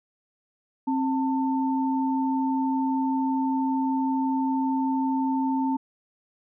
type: tone pair together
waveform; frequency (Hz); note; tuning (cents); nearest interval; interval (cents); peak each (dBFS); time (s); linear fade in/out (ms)
sine; 265.7 / 893.7; C4 / A5; +27 / +27; octave + major sixth; 2100; -23 / -28; 0.87-5.77; 10
effects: none